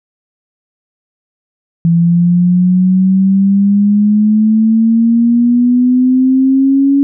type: exponential sweep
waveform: sine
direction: up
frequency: 167.1 to 280.5 Hz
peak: -6 dBFS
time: 1.85-7.03 s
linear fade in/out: 0 ms
effects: none